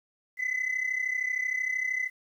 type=tone pair together; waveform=sine; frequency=2000 / 2033 Hz; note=B6 / B6; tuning=+21 / +50 cents; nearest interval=unison; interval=29 cents; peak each=-29 / -28 dBFS; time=0.37-2.1 s; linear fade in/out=50 ms; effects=tanh soft clip ceiling -23 dBFS + 10-bit